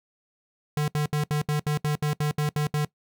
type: tone bursts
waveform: square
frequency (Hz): 149.3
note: D3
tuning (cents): +29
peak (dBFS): -23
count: 12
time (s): 0.77-2.849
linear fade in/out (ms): 2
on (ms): 110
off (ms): 69
effects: noise-tail reverb RT60 0.1 s tail -20 dB re dry